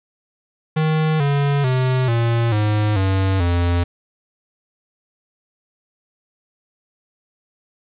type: tone with pitch steps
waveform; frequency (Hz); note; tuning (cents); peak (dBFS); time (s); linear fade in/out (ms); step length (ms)
square; 156.6 / 141.95 / 128.68 / 116.64 / 105.73 / 95.84 / 86.88; D#3 / C#3 / C3 / A#2 / G#2 / G2 / F2; +11 / +41 / -28 / +1 / +31 / -39 / -8; -16; 0.76-3.84; 10; 440
effects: resampled to 8000 Hz + 7-bit